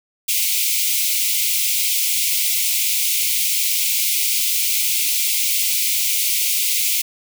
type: high-pass noise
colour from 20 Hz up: white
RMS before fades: -19 dBFS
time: 0.28-7.02 s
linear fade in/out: 10 ms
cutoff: 2100 Hz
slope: 96 dB/octave
effects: none